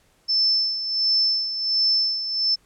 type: tone with tremolo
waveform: sine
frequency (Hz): 5290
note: E8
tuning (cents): +5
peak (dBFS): -16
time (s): 0.28-2.56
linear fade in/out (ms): 20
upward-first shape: sine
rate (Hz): 1.4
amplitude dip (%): 65
effects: pink hiss -61 dBFS RMS until 2.65 s + low-pass 12000 Hz 12 dB/octave